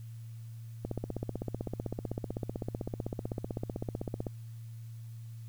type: click train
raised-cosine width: 2 ms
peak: -21 dBFS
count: 55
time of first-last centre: 0.85-4.268 s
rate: 15.8 Hz
effects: added 114 Hz sine -42 dBFS peak until 5.48 s + white hiss -65 dBFS RMS until 5.48 s